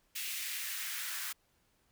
white noise with high-pass filter sweep, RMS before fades -39 dBFS, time 0.15-1.33 s, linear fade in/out 10 ms, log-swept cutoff 2500 to 1400 Hz, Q 2.2, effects pink hiss -73 dBFS RMS until 1.91 s

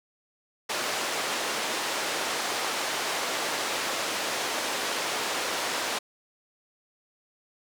pink band-pass noise, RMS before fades -30 dBFS, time 0.69-5.99 s, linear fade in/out 10 ms, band 480 to 7700 Hz, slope 12 dB/octave, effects none

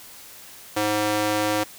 square tone with high-pass filter, 105.4 Hz, G#2, 26 cents sharp, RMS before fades -23 dBFS, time 0.76-1.64 s, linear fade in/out 10 ms, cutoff 400 Hz, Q 1, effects white hiss -44 dBFS RMS until 1.78 s

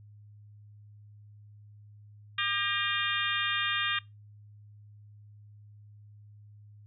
harmonic tone with a mistuned harmonic, 401.7 Hz, G4, 42 cents sharp, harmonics 3 / 4 / 5 / 6 / 7 / 8 / 9, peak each -35 / -35 / -35 / -35 / -35 / -35 / -35 dBFS, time 2.38-3.99 s, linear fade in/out 5 ms, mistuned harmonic 5, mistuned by -110 cents, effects noise-tail reverb RT60 0.2 s tail -22 dB re dry + added 104 Hz sine -50 dBFS peak until 6.86 s

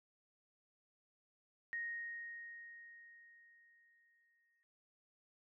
sine tone with exponential decay, 1867 Hz, A#6, 2 cents sharp, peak -38 dBFS, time 1.73-4.63 s, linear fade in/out 0 ms, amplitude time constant 630 ms, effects none

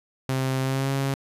sawtooth tone with pitch glide, 132 to 136.5 Hz, C3 to C#3, +16 to -26 cents, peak -19 dBFS, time 0.29-1.14 s, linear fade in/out 0 ms, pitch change +58 cents, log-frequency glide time 0.61-0.91 s, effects resampled to 32000 Hz

